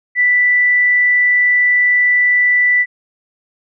sine tone, 1975.5 Hz, B6, in tune, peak -9 dBFS, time 0.15-2.86 s, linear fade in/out 50 ms, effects none

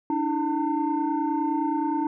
sine tone cluster, 290 / 319.6 / 901 Hz, D4 / D#4 / A5, -22 / +47 / +41 cents, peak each -26 dBFS, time 0.1-2.07 s, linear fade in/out 2 ms, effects tanh soft clip ceiling -16 dBFS

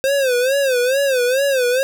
square tone with vibrato, 523.3 Hz, C5, in tune, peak -15 dBFS, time 0.04-1.83 s, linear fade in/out 0 ms, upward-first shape sine, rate 2.3 Hz, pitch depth 130 cents each way, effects none

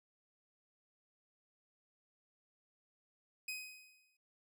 sawtooth tone with exponential decay, 2513 Hz, D#7, 17 cents sharp, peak -35 dBFS, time 3.48-4.17 s, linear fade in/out 5 ms, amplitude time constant 150 ms, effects none

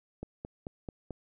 click train, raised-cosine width 2 ms, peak -25 dBFS, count 5, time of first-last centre 0.23-1.107 s, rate 4.56 Hz, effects none

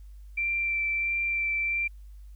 sine tone with vibrato, 2349 Hz, D7, in tune, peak -25 dBFS, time 0.37-1.88 s, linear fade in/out 10 ms, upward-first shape sine, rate 1.5 Hz, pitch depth 11 cents each way, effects added 50 Hz sine -43 dBFS peak until 2.35 s + white hiss -70 dBFS RMS until 2.35 s

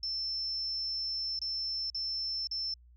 sine tone with dropouts, 5330 Hz, E8, 18 cents sharp, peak -32 dBFS, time 0.03-2.74 s, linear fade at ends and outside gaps 2 ms, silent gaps 1.391-1.416 / 1.901-1.946 / 2.472-2.512 s, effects added 60 Hz sine -55 dBFS peak until 2.96 s

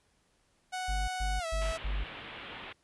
sawtooth tone with pitch glide, 740 to 651.7 Hz, F#5 to E5, 0 to -20 cents, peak -30 dBFS, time 0.72-1.78 s, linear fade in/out 20 ms, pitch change -220 cents, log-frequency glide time 1.39-1.46 s
triangle tone bursts, 50 Hz, G1, 35 cents sharp, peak -28 dBFS, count 4, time 0.88-2.04 s, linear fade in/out 10 ms, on 200 ms, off 120 ms
white low-pass noise, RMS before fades -45 dBFS, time 1.61-2.73 s, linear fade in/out 10 ms, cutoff 3400 Hz, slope 48 dB/octave
effects pink hiss -71 dBFS RMS until 2.83 s + resampled to 24000 Hz

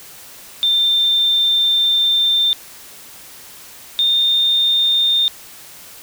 sine tone pair in turn, 3585 / 3633 Hz, A7 / A#7, +32 / -45 cents, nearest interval unison, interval 23 cents, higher second, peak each -12 dBFS, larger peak neither, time 0.63-2.53 / 3.99-5.28 s, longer first, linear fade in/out 0 ms, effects white hiss -39 dBFS RMS until 6.02 s

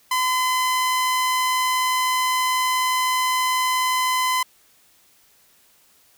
sawtooth tone, 1019 Hz, C6, 46 cents flat, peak -15 dBFS, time 0.11-4.43 s, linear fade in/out 5 ms, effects white hiss -57 dBFS RMS until 6.17 s

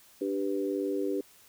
sine chord, G major, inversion second, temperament equal, 293.7 / 392 / 493.9 Hz, D4 / G4 / B4, 0 / 0 / 0 cents, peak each -32 / -31 / -35 dBFS, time 0.21-1.21 s, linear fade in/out 5 ms, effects white hiss -58 dBFS RMS until 1.48 s

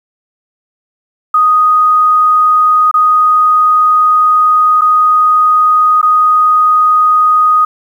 sine tone with dropouts, 1244.5 Hz, D#6, in tune, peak -5 dBFS, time 1.34-7.65 s, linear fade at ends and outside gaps 5 ms, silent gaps 2.913-2.94 / 4.811-4.817 / 6.015-6.028 s, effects 7-bit

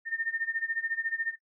sine tone with tremolo, 1818 Hz, A#6, 44 cents flat, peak -26 dBFS, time 0.05-1.36 s, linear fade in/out 50 ms, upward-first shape sine, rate 14 Hz, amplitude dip 85%, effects noise-tail reverb RT60 0.1 s tail -17 dB re dry

